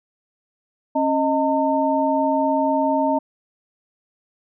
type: tone cluster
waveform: sine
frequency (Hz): 272.6 / 623 / 906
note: C#4 / D#5 / A#5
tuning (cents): -29 / +2 / -50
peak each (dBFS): -21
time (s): 0.95-3.19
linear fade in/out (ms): 10
effects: none